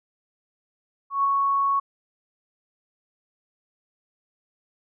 sine tone with ADSR envelope, 1108.7 Hz, C#6, in tune, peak -17 dBFS, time 1.1-1.8 s, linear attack 140 ms, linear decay 14 ms, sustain -2 dB, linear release 10 ms, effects none

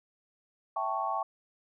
sine chord, A dominant seventh, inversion second, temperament equal, 659.3 / 784 / 880 / 1108.7 Hz, E5 / G5 / A5 / C#6, 0 / 0 / 0 / 0 cents, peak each -37 / -34 / -35 / -33 dBFS, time 0.76-1.23 s, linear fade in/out 5 ms, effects none

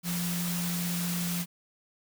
sine tone in noise, 174.61 Hz, F3, in tune, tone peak -30 dBFS, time 0.03-1.46 s, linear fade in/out 50 ms, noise white, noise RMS -35 dBFS, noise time 0.03-1.46 s, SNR +2 dB, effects none

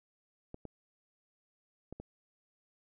clicks, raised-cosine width 2 ms, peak -30 dBFS, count 4, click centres 0.544 / 0.653 / 1.926 / 2 s, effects none

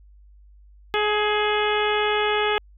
harmonic tone with a mistuned harmonic, 421.5 Hz, G#4, 26 cents sharp, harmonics 1 / 2 / 3 / 4 / 5 / 6 / 7 / 8, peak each -23 / -26 / -28 / -29 / -30 / -31 / -31 / -32 dBFS, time 0.94-2.58 s, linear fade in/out 0 ms, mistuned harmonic 4, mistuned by -23 cents, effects added 50 Hz sine -47 dBFS peak until 2.77 s

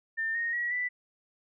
sine tone with pitch steps, 1800 / 1858.1 / 1918.1 / 1980 Hz, A6 / A#6 / A#6 / B6, +39 / -6 / +49 / +4 cents, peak -28 dBFS, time 0.17-0.89 s, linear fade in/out 20 ms, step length 180 ms, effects none

